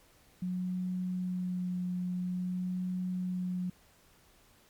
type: tone with vibrato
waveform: sine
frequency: 181.4 Hz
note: F#3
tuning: 34 cents flat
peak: -31 dBFS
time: 0.42-3.7 s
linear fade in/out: 5 ms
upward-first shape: sine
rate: 0.49 Hz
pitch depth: 13 cents each way
effects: pink hiss -63 dBFS RMS until 4.69 s + MP3 96 kbps